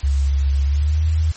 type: tone with pitch glide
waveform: sine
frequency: 69.3 to 79.15 Hz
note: C#2 to D#2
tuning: 0 to +30 cents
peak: -14 dBFS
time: 0.03-1.32 s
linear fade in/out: 10 ms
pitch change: +230 cents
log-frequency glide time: 0.63-1.06 s
effects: white hiss -39 dBFS RMS until 1.36 s + MP3 32 kbps